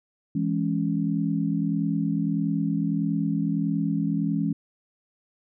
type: chord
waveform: sine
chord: C# minor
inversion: first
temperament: just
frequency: 166.31 / 207.9 / 277.2 Hz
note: E3 / G#3 / C#4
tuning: +16 / +2 / 0 cents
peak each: -26 / -27 / -27 dBFS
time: 0.35-4.53 s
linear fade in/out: 5 ms
effects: none